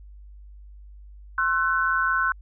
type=tone cluster; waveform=sine; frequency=1066 / 1338 / 1503 Hz; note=C6 / E6 / F#6; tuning=+32 / +25 / +27 cents; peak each=-26 / -27 / -22 dBFS; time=1.38-2.32 s; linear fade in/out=2 ms; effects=added 50 Hz sine -42 dBFS peak until 2.41 s